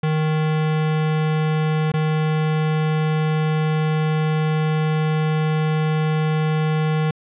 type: tone with dropouts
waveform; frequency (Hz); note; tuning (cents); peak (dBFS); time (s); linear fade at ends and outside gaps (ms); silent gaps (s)
square; 155.56; D#3; 0; -18; 0.03-7.11; 5; 1.919-1.938
effects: resampled to 8000 Hz + 10-bit